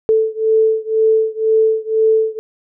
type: beating tone pair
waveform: sine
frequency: 440 / 442 Hz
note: A4 / A4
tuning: 0 / +8 cents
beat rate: 2 Hz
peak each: -14 / -15 dBFS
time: 0.09-2.39 s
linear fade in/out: 0 ms
effects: none